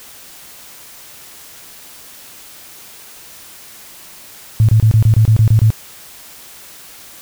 sine tone bursts, 110 Hz, A2, in tune, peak -6 dBFS, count 10, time 4.6-5.704 s, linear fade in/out 0 ms, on 87 ms, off 26 ms, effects white hiss -38 dBFS RMS until 7.21 s

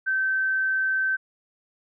sine tone, 1545 Hz, G6, 26 cents flat, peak -21 dBFS, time 0.06-1.17 s, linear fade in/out 20 ms, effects none

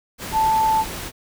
sine tone in noise, 880 Hz, A5, in tune, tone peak -15 dBFS, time 0.32-0.85 s, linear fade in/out 50 ms, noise pink, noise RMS -31 dBFS, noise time 0.18-1.12 s, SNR +13 dB, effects none

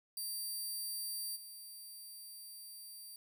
10% pulse tone with level steps, 4700 Hz, D8, 1 cent sharp, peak -32 / -42 dBFS, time 0.17-3.16 s, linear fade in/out 2 ms, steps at 1.35 s, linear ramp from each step 20 ms, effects 12-bit

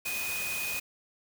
sine tone in noise, 2489 Hz, D#7, in tune, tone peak -33 dBFS, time 0.05-0.8 s, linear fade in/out 10 ms, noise white, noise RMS -36 dBFS, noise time 0.05-0.8 s, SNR 0 dB, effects none

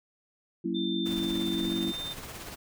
sine chord, F# dominant seventh, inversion none, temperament just, 185 / 231.2 / 277.5 / 333 Hz, F#3 / A#3 / C#4 / E4, 0 / -14 / +2 / +18 cents, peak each -34 / -34 / -36 / -31 dBFS, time 0.64-1.92 s, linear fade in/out 10 ms
sine tone with pitch glide, 3575 to 3600 Hz, A7 to A7, +27 to +39 cents, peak -34 dBFS, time 0.74-2.14 s, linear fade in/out 20 ms, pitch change +12 cents, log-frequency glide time 1.45-1.71 s
pink noise with tremolo, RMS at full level -40 dBFS, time 1.05-2.56 s, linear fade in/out 20 ms, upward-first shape sine, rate 17 Hz, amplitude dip 40%
effects none

